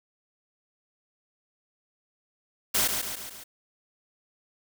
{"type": "noise with echo", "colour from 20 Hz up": "white", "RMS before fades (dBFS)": -24, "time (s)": [2.74, 2.88], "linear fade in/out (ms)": 10, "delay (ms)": 140, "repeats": 4, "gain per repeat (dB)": -5, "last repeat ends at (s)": 3.44, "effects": []}